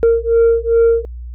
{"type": "beating tone pair", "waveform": "sine", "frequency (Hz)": [460, 462.5], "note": ["A#4", "A#4"], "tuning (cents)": [-23, -14], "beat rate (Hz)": 2.5, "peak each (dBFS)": -11, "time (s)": [0.03, 1.05], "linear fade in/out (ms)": 0, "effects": ["tanh soft clip ceiling -6 dBFS", "added 60 Hz sine -26 dBFS peak until 1.34 s"]}